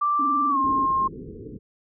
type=tone with pitch glide; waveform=sine; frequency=1174.7 to 1064.8 Hz; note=D6 to C6; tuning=0 to +30 cents; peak=-19 dBFS; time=0.01-1.08 s; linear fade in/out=10 ms; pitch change=-170 cents; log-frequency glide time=0.49-0.58 s
type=tone with vibrato; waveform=sine; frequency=278.3 Hz; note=C#4; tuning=7 cents sharp; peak=-28 dBFS; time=0.19-0.86 s; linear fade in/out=5 ms; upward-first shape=square; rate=20 Hz; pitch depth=92 cents each way
type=low-pass noise; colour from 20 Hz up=white; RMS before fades=-38 dBFS; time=0.63-1.59 s; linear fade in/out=20 ms; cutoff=460 Hz; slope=96 dB/octave
effects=none